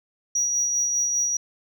sine tone with tremolo, 5780 Hz, F#8, 41 cents flat, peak -18 dBFS, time 0.35-1.37 s, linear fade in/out 5 ms, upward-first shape sine, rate 5 Hz, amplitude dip 35%, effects tanh soft clip ceiling -16 dBFS

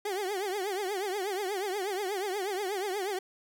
30% pulse tone with vibrato, 392 Hz, G4, in tune, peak -28 dBFS, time 0.05-3.19 s, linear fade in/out 5 ms, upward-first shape triangle, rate 8.3 Hz, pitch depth 170 cents each way, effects none

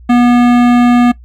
sine tone with hard clipping, 242.6 Hz, B3, 31 cents flat, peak -7 dBFS, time 0.09-1.12 s, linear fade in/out 10 ms, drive 17 dB, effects noise-tail reverb RT60 0.1 s tail -19 dB re dry + added 60 Hz sine -33 dBFS peak until 1.24 s

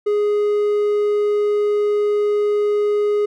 triangle tone, 415.3 Hz, G#4, in tune, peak -13 dBFS, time 0.06-3.26 s, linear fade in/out 10 ms, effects none

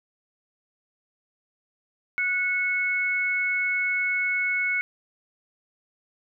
sine tone pair together, 1468.3 / 2200 Hz, F#6 / C#7, -14 / -14 cents, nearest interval perfect fifth, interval 700 cents, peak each -29 / -23 dBFS, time 2.18-4.81 s, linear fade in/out 0 ms, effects none

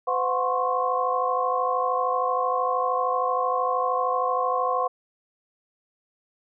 sine tone cluster, 508 / 728 / 1047 / 1100 Hz, B4 / F#5 / C6 / C#6, +49 / -28 / +1 / -14 cents, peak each -27 dBFS, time 0.07-4.88 s, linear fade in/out 10 ms, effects none

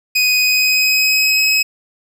25% pulse tone with pitch glide, 2500 to 2554 Hz, D#7 to D#7, +8 to +45 cents, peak -8 dBFS, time 0.15-1.63 s, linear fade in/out 10 ms, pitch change +37 cents, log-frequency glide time 0.4-1.42 s, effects none

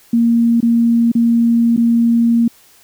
sine tone with dropouts, 233.1 Hz, A#3, in tune, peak -9 dBFS, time 0.13-2.48 s, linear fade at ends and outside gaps 5 ms, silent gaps 0.605-0.627 / 1.118-1.151 / 1.765-1.775 s, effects white hiss -48 dBFS RMS until 2.83 s

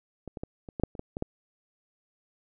clicks, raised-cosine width 2 ms, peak -25 / -24 / -21 / -28 / -20 / -9 / -30 / -21 / -20 / -15 dBFS, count 10, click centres 0.277 / 0.372 / 0.435 / 0.688 / 0.798 / 0.836 / 0.952 / 0.994 / 1.169 / 1.224 s, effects none

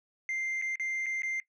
sine tone with dropouts, 2093 Hz, C7, in tune, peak -28 dBFS, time 0.29-1.4 s, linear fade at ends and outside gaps 1 ms, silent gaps 0.615-0.622 / 0.756-0.797 / 1.06-1.065 / 1.22-1.232 s, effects noise-tail reverb RT60 0.1 s tail -19 dB re dry + tanh soft clip ceiling -29 dBFS

